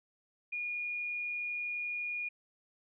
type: tone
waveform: sine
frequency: 2437 Hz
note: D#7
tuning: 37 cents flat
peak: -34 dBFS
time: 0.52-2.29 s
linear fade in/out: 10 ms
effects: none